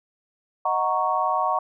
sine chord, D# minor seventh, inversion none, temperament equal, 622.3 / 740 / 932.3 / 1108.7 Hz, D#5 / F#5 / A#5 / C#6, 0 / 0 / 0 / 0 cents, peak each -29 / -25 / -26 / -24 dBFS, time 0.65-1.59 s, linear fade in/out 5 ms, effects none

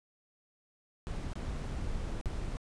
brown noise with dropouts, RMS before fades -36 dBFS, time 1.07-2.57 s, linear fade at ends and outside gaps 0 ms, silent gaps 1.334-1.355 / 1.713-1.717 / 2.212-2.258 s, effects resampled to 22050 Hz

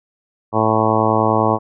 harmonic tone, 110 Hz, A2, in tune, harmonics 1 / 2 / 3 / 4 / 5 / 6 / 7 / 8 / 9 / 10, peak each -22 / -22 / -22 / -22 / -22 / -22 / -22 / -22 / -22 / -22 dBFS, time 0.52-1.59 s, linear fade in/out 50 ms, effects none

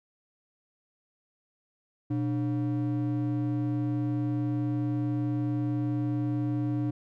triangle ring-modulated tone, 210 Hz, G#3, 19 cents sharp, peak -21 dBFS, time 2.1-6.91 s, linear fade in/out 10 ms, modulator 87.7 Hz, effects none

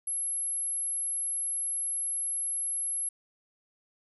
sine tone, 11070 Hz, F9, 16 cents flat, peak -29 dBFS, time 0.07-3.09 s, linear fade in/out 5 ms, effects none

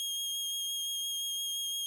sawtooth tone with vibrato, 3251 Hz, G#7, 38 cents flat, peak -30 dBFS, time 0-1.86 s, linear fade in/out 0 ms, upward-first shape sine, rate 5.8 Hz, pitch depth 11 cents each way, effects none

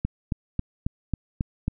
click train, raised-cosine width 5 ms, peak -12 dBFS, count 7, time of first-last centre 0.05-1.68 s, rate 3.68 Hz, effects none

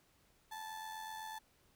35% pulse tone with amplitude modulation, 874 Hz, A5, 12 cents flat, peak -40 dBFS, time 0.51-1.39 s, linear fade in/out 10 ms, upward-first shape sine, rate 87.9 Hz, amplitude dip 50%, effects pink hiss -71 dBFS RMS until 1.75 s

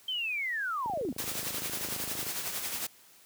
sine linear sweep, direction down, 3147 to 207.7 Hz, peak -30 dBFS, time 0.08-1.12 s, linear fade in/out 5 ms
click train, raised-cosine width 2 ms, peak -29 dBFS, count 38, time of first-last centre 0.86-2.267 s, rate 26.3 Hz
white noise with tremolo, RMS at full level -33 dBFS, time 1.18-2.87 s, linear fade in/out 5 ms, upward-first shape triangle, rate 11 Hz, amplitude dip 55%
effects white hiss -58 dBFS RMS until 3.25 s + high-pass 80 Hz 12 dB/octave

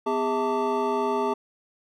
triangle tone cluster, 250.3 / 407 / 651 / 891 / 1158 Hz, B3 / G#4 / E5 / A5 / D6, +23 / -35 / -22 / +22 / -25 cents, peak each -29 / -24 / -31 / -26 / -30 dBFS, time 0.06-1.34 s, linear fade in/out 10 ms, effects none

